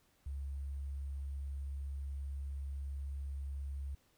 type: tone with sample-and-hold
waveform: sine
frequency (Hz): 69.3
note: C#2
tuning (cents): 0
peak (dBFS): -38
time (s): 0.26-3.95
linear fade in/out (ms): 5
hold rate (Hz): 8820
effects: pink hiss -72 dBFS RMS until 4.17 s